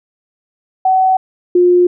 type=tone pair in turn; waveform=sine; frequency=754 / 355.8 Hz; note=F#5 / F4; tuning=+32 / +32 cents; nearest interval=octave + minor second; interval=1300 cents; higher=first; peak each=-8 / -6 dBFS; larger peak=second; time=0.85-1.17 / 1.55-1.87 s; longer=neither; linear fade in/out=5 ms; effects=none